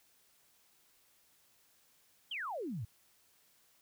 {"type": "exponential sweep", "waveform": "sine", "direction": "down", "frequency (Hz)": [3300, 93.9], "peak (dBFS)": -37, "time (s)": [2.31, 2.85], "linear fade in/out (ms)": 5, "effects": ["white hiss -69 dBFS RMS until 3.81 s"]}